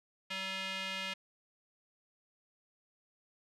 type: tone with band-pass filter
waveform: square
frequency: 190.9 Hz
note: G3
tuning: 46 cents flat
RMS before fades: -39 dBFS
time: 0.3-1.14 s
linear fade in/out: 10 ms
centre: 2800 Hz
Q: 2.1
effects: none